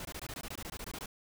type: noise bursts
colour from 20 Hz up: pink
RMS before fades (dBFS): -42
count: 15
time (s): 0-1.059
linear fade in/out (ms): 2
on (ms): 51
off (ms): 21
effects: none